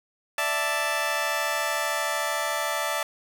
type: chord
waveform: 15% pulse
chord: D suspended second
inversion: none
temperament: just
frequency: 587.3 / 660.7 / 881 Hz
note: D5 / E5 / A5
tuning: 0 / +4 / +2 cents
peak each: -23 dBFS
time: 0.38-3.03 s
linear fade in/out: 2 ms
effects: none